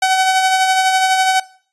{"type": "tone with tremolo", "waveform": "sawtooth", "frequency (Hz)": 756, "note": "F#5", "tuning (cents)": 37, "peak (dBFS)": -7, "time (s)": [0.02, 1.4], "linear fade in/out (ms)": 5, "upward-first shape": "sine", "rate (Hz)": 12, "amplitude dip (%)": 40, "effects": ["noise-tail reverb RT60 0.5 s tail -20 dB re dry", "resampled to 24000 Hz"]}